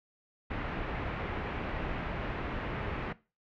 pink low-pass noise, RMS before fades -36 dBFS, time 0.5-3.13 s, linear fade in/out 10 ms, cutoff 2500 Hz, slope 24 dB/octave, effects noise-tail reverb RT60 0.3 s tail -19 dB re dry

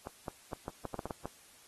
clicks, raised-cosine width 1 ms, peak -24 dBFS, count 10, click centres 0.071 / 0.282 / 0.532 / 0.681 / 0.853 / 0.943 / 0.992 / 1.056 / 1.108 / 1.256 s, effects white hiss -59 dBFS RMS until 1.67 s + AAC 32 kbps

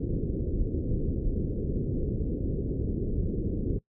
pink low-pass noise, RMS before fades -29 dBFS, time 0-3.79 s, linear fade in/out 10 ms, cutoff 460 Hz, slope 48 dB/octave, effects noise-tail reverb RT60 0.1 s tail -20 dB re dry

